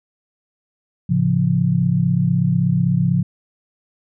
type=chord; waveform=sine; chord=A augmented; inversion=none; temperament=equal; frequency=110 / 138.59 / 174.61 Hz; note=A2 / C#3 / E#3; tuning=0 / 0 / 0 cents; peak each=-22 / -18 / -17 dBFS; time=1.09-3.23 s; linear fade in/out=10 ms; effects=none